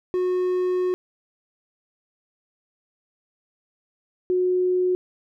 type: tone pair in turn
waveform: triangle / sine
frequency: 364.6 / 364.6 Hz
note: F#4 / F#4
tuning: -25 / -25 cents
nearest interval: unison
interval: 0 cents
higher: neither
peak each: -18 dBFS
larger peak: neither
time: 0.14-0.94 / 4.3-4.95 s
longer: first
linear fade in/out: 0 ms
effects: none